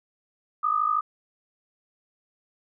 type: tone pair together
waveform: sine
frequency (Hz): 1202.1 / 1255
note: D6 / D#6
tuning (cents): +40 / +15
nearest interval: minor second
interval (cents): 75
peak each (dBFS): -24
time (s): 0.63-1.01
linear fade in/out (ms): 10
effects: none